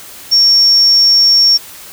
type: tone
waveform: sine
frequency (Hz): 5500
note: F8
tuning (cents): -27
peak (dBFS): -5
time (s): 0.31-1.58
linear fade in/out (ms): 20
effects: white hiss -33 dBFS RMS until 1.92 s